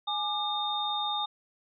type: tone cluster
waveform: sine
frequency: 835 / 1195 / 3659 Hz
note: G#5 / D6 / A#7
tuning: +9 / +30 / -33 cents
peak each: -32 / -36 / -31 dBFS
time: 0.07-1.26 s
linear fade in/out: 10 ms
effects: none